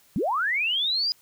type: linear sweep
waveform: sine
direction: up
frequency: 146.83 to 4978 Hz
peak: -22 dBFS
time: 0.16-1.12 s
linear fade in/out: 0 ms
effects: white hiss -59 dBFS RMS until 1.21 s